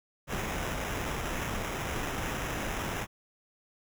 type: noise with sample-and-hold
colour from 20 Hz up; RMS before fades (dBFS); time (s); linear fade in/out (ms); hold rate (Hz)
pink; -34; 0.27-3.07; 50; 4410
effects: none